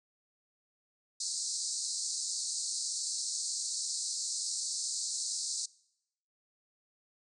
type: band-pass noise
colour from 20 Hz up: white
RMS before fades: -36 dBFS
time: 1.2-5.66 s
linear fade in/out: 5 ms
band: 4100 to 8800 Hz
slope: 96 dB/octave
effects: noise-tail reverb RT60 0.8 s tail -23 dB re dry